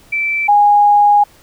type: tone pair in turn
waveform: sine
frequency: 2329 / 823.4 Hz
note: D7 / G#5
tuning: -15 / -15 cents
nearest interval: octave + tritone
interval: 1800 cents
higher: first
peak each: -14 / -6 dBFS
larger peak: second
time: 0.12-0.48 / 0.48-1.24 s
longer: second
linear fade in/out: 10 ms
effects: pink hiss -47 dBFS RMS until 1.42 s